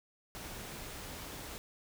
pink noise, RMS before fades -45 dBFS, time 0.35-1.58 s, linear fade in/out 0 ms, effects none

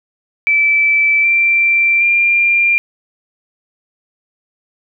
sine tone with pitch steps, 2318 / 2353 / 2389 Hz, D7 / D7 / D7, -23 / +3 / +29 cents, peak -9 dBFS, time 0.47-2.78 s, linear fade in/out 0 ms, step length 770 ms, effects none

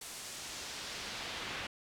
brown noise with band-pass filter sweep, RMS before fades -43 dBFS, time 0.01-1.67 s, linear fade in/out 5 ms, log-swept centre 8900 to 2800 Hz, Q 1, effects none

